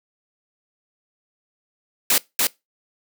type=noise with echo; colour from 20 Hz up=white; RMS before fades=-17 dBFS; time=2.1-2.18 s; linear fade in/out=2 ms; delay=290 ms; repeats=1; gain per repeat=-2 dB; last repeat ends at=2.47 s; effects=noise-tail reverb RT60 0.2 s tail -22 dB re dry + high-pass 200 Hz 12 dB/octave